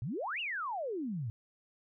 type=exponential two-way sweep; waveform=sine; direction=up then down; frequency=103.83 to 2950 to 103.83 Hz; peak=-34 dBFS; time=0.02-1.3 s; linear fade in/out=0 ms; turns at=0.4 s; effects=none